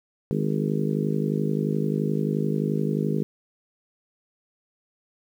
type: harmonic tone with a mistuned harmonic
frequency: 51.5 Hz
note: G#1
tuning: 14 cents flat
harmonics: 3 / 4 / 5 / 6 / 7 / 8 / 9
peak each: -26 / -27 / -32 / -33 / -33 / -31 / -36 dBFS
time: 0.31-3.23 s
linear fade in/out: 0 ms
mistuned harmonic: 9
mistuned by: +18 cents
effects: 9-bit